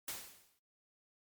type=noise with exponential decay; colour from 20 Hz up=white; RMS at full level=-39 dBFS; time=0.08-0.59 s; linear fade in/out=2 ms; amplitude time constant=110 ms; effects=noise-tail reverb RT60 0.4 s tail -26 dB re dry + MP3 96 kbps